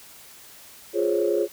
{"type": "chord", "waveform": "sine", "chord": "Db major seventh", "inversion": "first", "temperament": "equal", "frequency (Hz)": [349.2, 415.3, 523.3, 554.4], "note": ["F4", "Ab4", "C5", "Db5"], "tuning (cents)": [0, 0, 0, 0], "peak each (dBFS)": [-24, -23, -29, -26], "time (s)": [0.93, 1.48], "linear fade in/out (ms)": 50, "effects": ["tanh soft clip ceiling -10 dBFS", "white hiss -47 dBFS RMS until 1.52 s"]}